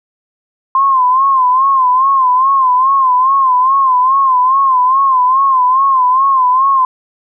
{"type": "tone with vibrato", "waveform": "sine", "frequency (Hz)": 1046.5, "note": "C6", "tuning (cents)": 0, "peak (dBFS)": -7, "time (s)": [0.75, 6.85], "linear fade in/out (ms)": 2, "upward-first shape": "sine", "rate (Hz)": 2.4, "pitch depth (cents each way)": 88, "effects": []}